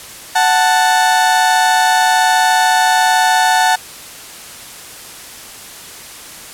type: tone pair together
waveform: 30% pulse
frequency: 739.8 / 881 Hz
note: F#5 / A5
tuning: 0 / +2 cents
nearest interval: minor third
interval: 302 cents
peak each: -10 dBFS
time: 0.35-3.76 s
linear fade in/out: 10 ms
effects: white hiss -33 dBFS RMS until 6.53 s + low-pass 12000 Hz 12 dB/octave